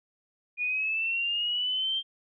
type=linear sweep; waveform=sine; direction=up; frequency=2438 to 3174 Hz; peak=-26 dBFS; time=0.57-2.03 s; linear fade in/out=50 ms; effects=none